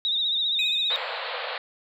sine tone with vibrato, 3729 Hz, A#7, in tune, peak -22 dBFS, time 0.05-0.96 s, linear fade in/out 0 ms, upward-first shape triangle, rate 15 Hz, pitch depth 83 cents each way
triangle tone with exponential decay, 2509 Hz, D#7, 14 cents sharp, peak -23 dBFS, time 0.59-1.33 s, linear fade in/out 1 ms, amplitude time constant 160 ms
pink band-pass noise, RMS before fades -32 dBFS, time 0.9-1.58 s, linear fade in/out 2 ms, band 480 to 4400 Hz, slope 96 dB/octave
effects none

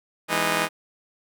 5% pulse chord, E major seventh, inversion none, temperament just, 164.81 / 206 / 247.2 / 309 Hz, E3 / G#3 / B3 / D#4, 0 / -14 / +2 / -12 cents, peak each -16 / -17 / -22 / -16 dBFS, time 0.28-0.69 s, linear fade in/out 50 ms, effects none

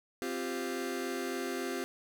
sawtooth chord, C suspended fourth, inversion none, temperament just, 261.6 / 348.8 / 392.4 Hz, C4 / F4 / G4, 0 / -2 / +2 cents, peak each -34 dBFS, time 0.22-1.84 s, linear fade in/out 0 ms, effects none

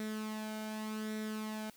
sawtooth tone with flanger, 216.1 Hz, A3, 31 cents flat, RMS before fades -40 dBFS, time 0-1.7 s, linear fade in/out 2 ms, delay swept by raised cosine 0.52 to 1.35 ms, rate 0.86 Hz, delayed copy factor +0.55, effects white hiss -62 dBFS RMS until 1.76 s

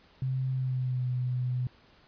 sine tone with pitch glide, 130.81 to 125.48 Hz, C3 to B2, 0 to +28 cents, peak -27 dBFS, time 0.22-1.67 s, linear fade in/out 2 ms, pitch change -72 cents, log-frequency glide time 0.51-1.09 s, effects pink hiss -60 dBFS RMS until 2.07 s + resampled to 11025 Hz

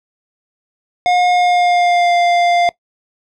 square tone with pitch glide, 717 to 698.2 Hz, F5 to F5, +45 to -1 cents, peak -11 dBFS, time 1.06-2.69 s, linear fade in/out 0 ms, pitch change -46 cents, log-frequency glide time 1.3-2.15 s, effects noise-tail reverb RT60 0.1 s tail -20 dB re dry + low-pass 4000 Hz 12 dB/octave

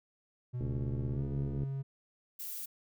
triangle tone with pitch glide, 123.47 to 136.21 Hz, B2 to C#3, 0 to -30 cents, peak -32 dBFS, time 0.53-1.83 s, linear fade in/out 20 ms, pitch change +170 cents, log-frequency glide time 1.11-1.23 s
click train, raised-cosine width 3 ms, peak -27 dBFS, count 73, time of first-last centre 0.61-1.634 s, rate 70.3 Hz
violet noise, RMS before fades -41 dBFS, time 2.39-2.66 s, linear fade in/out 10 ms
effects none

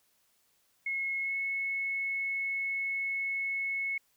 sine tone with pitch glide, 2173 to 2194 Hz, C#7 to C#7, -35 to -18 cents, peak -30 dBFS, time 0.86-3.98 s, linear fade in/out 5 ms, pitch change +17 cents, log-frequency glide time 1.21-1.35 s, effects white hiss -71 dBFS RMS until 4.16 s

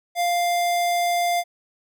square tone, 698.5 Hz, F5, in tune, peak -20 dBFS, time 0.15-1.44 s, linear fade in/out 50 ms, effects none

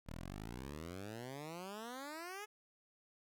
10% pulse exponential sweep, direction up, 37.05 to 431.3 Hz, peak -37 dBFS, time 0.06-2.46 s, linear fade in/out 20 ms, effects none

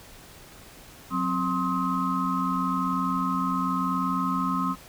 sine tone cluster, 182.4 / 263.3 / 1055 / 1271 Hz, F#3 / C4 / C6 / D#6, -24 / +11 / +14 / +36 cents, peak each -29 dBFS, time 1.1-4.76 s, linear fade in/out 50 ms, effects pink hiss -48 dBFS RMS until 4.88 s

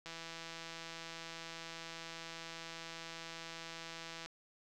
click train, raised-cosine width 0.2 ms, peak -29 dBFS, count 694, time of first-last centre 0.06-4.26 s, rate 165 Hz, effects none

